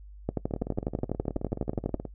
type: two click trains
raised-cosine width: 2 ms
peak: -14 / -21 dBFS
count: 21 / 30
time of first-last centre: 0.29-1.943 / 0.51-2.053 s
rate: 12.1 / 18.8 Hz
effects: noise-tail reverb RT60 0.1 s tail -20 dB re dry + added 50 Hz sine -44 dBFS peak until 2.14 s